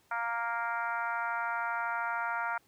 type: harmonic tone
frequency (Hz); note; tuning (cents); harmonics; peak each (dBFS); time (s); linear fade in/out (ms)
233.1; A#3; 0; 3 / 4 / 5 / 6 / 7 / 8 / 9 / 10; -39 / -35 / -43 / -34 / -45 / -46 / -48 / -48; 0.11-2.58; 5
effects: pink hiss -67 dBFS RMS until 2.67 s + high-pass 80 Hz 12 dB/octave